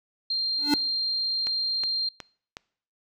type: tone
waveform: sine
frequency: 4186 Hz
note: C8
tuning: in tune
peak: -24 dBFS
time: 0.3-2.09 s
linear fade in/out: 5 ms
type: tone with exponential growth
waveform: square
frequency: 291.7 Hz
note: D4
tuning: 12 cents flat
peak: -17 dBFS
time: 0.58-0.74 s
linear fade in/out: 2 ms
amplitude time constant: 33 ms
type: click train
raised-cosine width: 0.2 ms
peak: -18 dBFS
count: 4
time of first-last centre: 1.47-2.569 s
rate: 2.73 Hz
effects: noise-tail reverb RT60 0.6 s tail -25 dB re dry